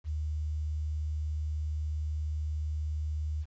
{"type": "tone with quantisation", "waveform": "sine", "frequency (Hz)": 76.4, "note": "D#2", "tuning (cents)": -31, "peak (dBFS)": -30, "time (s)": [0.04, 3.46], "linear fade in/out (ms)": 50, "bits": 10, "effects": ["resampled to 16000 Hz"]}